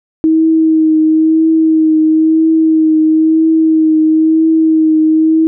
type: tone with vibrato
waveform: sine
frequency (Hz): 317.4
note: D#4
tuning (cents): +35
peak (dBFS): -6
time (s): 0.24-5.47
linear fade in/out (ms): 0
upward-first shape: triangle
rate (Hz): 1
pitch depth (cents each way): 26
effects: none